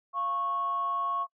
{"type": "tone pair together", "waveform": "sine", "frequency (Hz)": [693.6, 1101], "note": ["F5", "C#6"], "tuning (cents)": [-12, -12], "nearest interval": "minor sixth", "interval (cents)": 800, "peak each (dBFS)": [-38, -27], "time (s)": [0.13, 1.27], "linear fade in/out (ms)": 50, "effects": ["noise-tail reverb RT60 0.1 s tail -24 dB re dry", "tanh soft clip ceiling -21 dBFS"]}